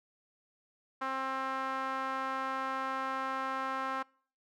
sawtooth tone with band-pass filter, 265.3 Hz, C4, 24 cents sharp, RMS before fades -35 dBFS, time 1.01-4.03 s, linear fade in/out 10 ms, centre 1200 Hz, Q 2.7, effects noise-tail reverb RT60 0.5 s tail -26 dB re dry

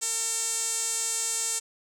sawtooth tone with band-pass filter, 452.5 Hz, A4, 48 cents sharp, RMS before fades -29 dBFS, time 0.01-1.6 s, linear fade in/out 20 ms, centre 7700 Hz, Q 4.9, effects none

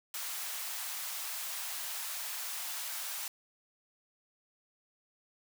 white high-pass noise, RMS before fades -39 dBFS, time 0.14-3.28 s, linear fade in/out 2 ms, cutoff 690 Hz, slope 24 dB/octave, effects none

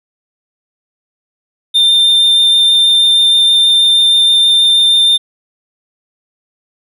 triangle tone with vibrato, 3600 Hz, A7, 39 cents sharp, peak -5 dBFS, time 1.74-5.18 s, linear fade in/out 20 ms, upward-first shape sine, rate 6.3 Hz, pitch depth 8 cents each way, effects none

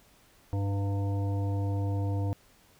harmonic tone with a mistuned harmonic, 99.3 Hz, G2, 23 cents sharp, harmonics 1 / 3 / 5 / 7 / 9, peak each -27 / -37 / -41 / -44 / -46 dBFS, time 0.53-2.33 s, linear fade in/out 0 ms, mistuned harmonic 9, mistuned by +36 cents, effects pink hiss -61 dBFS RMS until 2.79 s

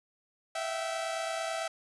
sawtooth tone cluster, 655 / 684 / 770 Hz, E5 / F5 / G5, -11 / -36 / -31 cents, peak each -30 / -39 / -34 dBFS, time 0.55-1.68 s, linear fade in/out 5 ms, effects resampled to 24000 Hz

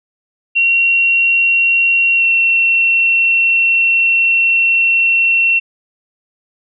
sine tone with pitch glide, 2741 to 2716 Hz, F7 to F7, -33 to -49 cents, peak -9 dBFS, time 0.55-5.6 s, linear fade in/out 20 ms, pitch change -16 cents, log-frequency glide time 2.17-2.23 s, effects none

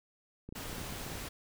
clicks, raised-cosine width 3 ms, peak -31 dBFS, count 11, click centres 0.49 / 0.525 / 0.696 / 0.729 / 0.782 / 0.815 / 0.925 / 1.011 / 1.065 / 1.118 / 1.154 s
pink noise, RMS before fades -42 dBFS, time 0.55-1.29 s, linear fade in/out 10 ms
effects none

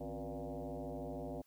sine tone with frequency modulation, 165.8 Hz, E3, 10 cents sharp, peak -40 dBFS, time 0-1.42 s, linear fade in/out 10 ms, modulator 106 Hz, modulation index 5.2, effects white hiss -73 dBFS RMS until 1.46 s

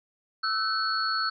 sine tone cluster, 1314 / 1514 / 4383 Hz, E6 / F#6 / C#8, -6 / +39 / -20 cents, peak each -28 / -31 / -29 dBFS, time 0.43-1.3 s, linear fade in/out 10 ms, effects none

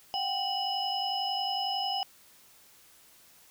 sine tone cluster, 736 / 787 / 2947 / 5110 Hz, F#5 / G5 / F#7 / D#8, -9 / +7 / -8 / +45 cents, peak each -37 / -32 / -34 / -35 dBFS, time 0.14-2.03 s, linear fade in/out 0 ms, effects white hiss -58 dBFS RMS until 3.5 s

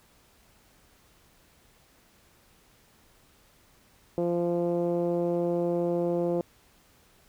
10% pulse tone with low-pass filter, 172.9 Hz, F3, 17 cents flat, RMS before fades -27 dBFS, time 4.18-6.41 s, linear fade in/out 0 ms, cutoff 460 Hz, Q 2.3, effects pink hiss -61 dBFS RMS until 7.28 s

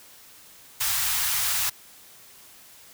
white band-stop noise, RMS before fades -25 dBFS, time 0.8-1.7 s, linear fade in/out 10 ms, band 120 to 840 Hz, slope 24 dB/octave, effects white hiss -50 dBFS RMS until 2.93 s

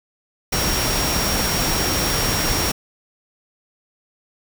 sine tone in noise, 5588 Hz, F8, in tune, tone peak -25 dBFS, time 0.52-2.72 s, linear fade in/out 10 ms, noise pink, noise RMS -21 dBFS, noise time 0.52-2.72 s, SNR -7 dB, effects none

